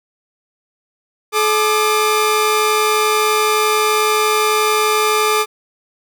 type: tone pair together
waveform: sawtooth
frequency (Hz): 428.4 / 1193.6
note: A4 / D6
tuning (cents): -46 / +28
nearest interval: octave + tritone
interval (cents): 1774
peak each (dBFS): -12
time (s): 1.32-5.46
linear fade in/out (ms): 50
effects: none